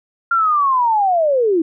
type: linear sweep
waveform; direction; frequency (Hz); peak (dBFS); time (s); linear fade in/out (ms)
sine; down; 1396.9 to 310; -12; 0.31-1.62; 5
effects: none